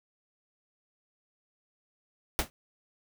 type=noise with exponential decay; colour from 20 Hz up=pink; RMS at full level=-23 dBFS; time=2.39-2.5 s; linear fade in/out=0 ms; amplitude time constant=22 ms; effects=none